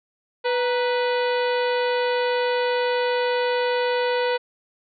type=harmonic tone with a mistuned harmonic; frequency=493.9 Hz; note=B4; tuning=in tune; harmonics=1 / 2 / 3 / 4 / 5 / 6 / 7 / 8 / 9; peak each=-21 / -27 / -31 / -33 / -35 / -37 / -38 / -39 / -40 dBFS; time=0.44-4.38 s; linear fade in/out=20 ms; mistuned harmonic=2; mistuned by=-80 cents; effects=none